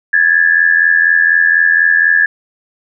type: tone pair together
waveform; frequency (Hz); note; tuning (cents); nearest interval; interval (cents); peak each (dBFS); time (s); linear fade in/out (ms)
sine; 1661.2 / 1745.3; G#6 / A6; 0 / -15; minor second; 85; -10; 0.13-2.26; 5
effects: none